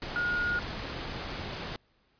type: tone in noise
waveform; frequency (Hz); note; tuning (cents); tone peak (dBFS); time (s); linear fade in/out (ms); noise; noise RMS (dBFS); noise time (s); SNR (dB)
sine; 1434; F6; +45; -27; 0.16-0.59; 0; pink; -37; 0.02-1.76; +7
effects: pink hiss -69 dBFS RMS until 2.19 s + resampled to 11025 Hz